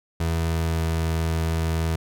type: tone with pitch glide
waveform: 30% pulse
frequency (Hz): 82.41 to 81.51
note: E2 to E2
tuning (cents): 0 to -19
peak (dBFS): -19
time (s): 0.2-1.96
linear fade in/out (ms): 5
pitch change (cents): -19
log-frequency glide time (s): 0.34-0.9
effects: none